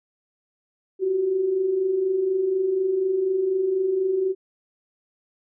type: tone pair together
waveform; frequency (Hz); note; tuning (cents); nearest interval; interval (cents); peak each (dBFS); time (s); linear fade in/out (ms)
sine; 355.9 / 380; F4 / F#4; +33 / +46; minor second; 113; -30 / -20; 0.99-4.35; 50
effects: none